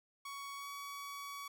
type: tone with pitch glide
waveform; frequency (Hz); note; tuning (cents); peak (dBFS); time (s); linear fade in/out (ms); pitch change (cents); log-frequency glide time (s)
sawtooth; 1119 to 1130; C#6 to C#6; +16 to +33; -40; 0.25-1.48; 5; +17; 0.56-0.68
effects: none